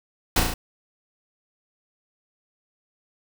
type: noise with echo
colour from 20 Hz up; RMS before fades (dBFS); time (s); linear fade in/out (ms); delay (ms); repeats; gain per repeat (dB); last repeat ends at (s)
pink; -18; 0.36-0.4; 5; 35; 4; -3; 0.54
effects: none